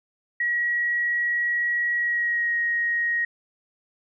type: tone with pitch glide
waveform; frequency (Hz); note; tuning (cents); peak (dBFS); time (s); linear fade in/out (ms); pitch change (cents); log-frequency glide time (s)
sine; 1913 to 1881.2; A#6 to A#6; +44 to +15; -21; 0.4-3.25; 5; -29; 1.95-2.57
effects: none